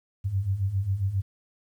sine beating tone pair, 92.5 / 99.9 Hz, F#2 / G2, 0 / +33 cents, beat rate 7.4 Hz, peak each -30 / -25 dBFS, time 0.24-1.22 s, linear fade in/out 20 ms, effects 10-bit

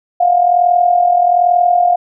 sine tone with amplitude modulation, 708 Hz, F5, 23 cents sharp, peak -5 dBFS, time 0.2-1.96 s, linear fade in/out 10 ms, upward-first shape sine, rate 41.2 Hz, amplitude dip 65%, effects none

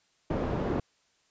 white low-pass noise, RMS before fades -30 dBFS, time 0.3-0.8 s, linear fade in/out 5 ms, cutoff 490 Hz, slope 12 dB/octave, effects white hiss -69 dBFS RMS until 1.3 s + resampled to 16000 Hz

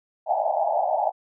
white band-pass noise, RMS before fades -23 dBFS, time 0.26-1.12 s, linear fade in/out 50 ms, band 600 to 850 Hz, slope 96 dB/octave, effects none

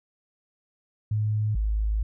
sine tone pair in turn, 106.8 / 53.03 Hz, G#2 / G#1, +49 / +37 cents, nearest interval octave, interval 1212 cents, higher first, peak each -22 dBFS, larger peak neither, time 1.11-1.55 / 1.55-2.03 s, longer second, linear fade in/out 5 ms, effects none

